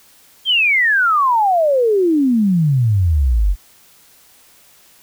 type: exponential sweep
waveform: sine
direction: down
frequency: 3254 to 43.65 Hz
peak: -11 dBFS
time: 0.45-3.56 s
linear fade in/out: 50 ms
effects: white hiss -49 dBFS RMS until 5.02 s